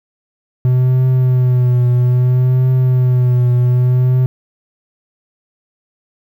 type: tone with vibrato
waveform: triangle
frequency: 125.9 Hz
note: B2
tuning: 34 cents sharp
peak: -7 dBFS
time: 0.65-4.26 s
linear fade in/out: 0 ms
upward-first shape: triangle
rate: 0.61 Hz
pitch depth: 45 cents each way
effects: 8-bit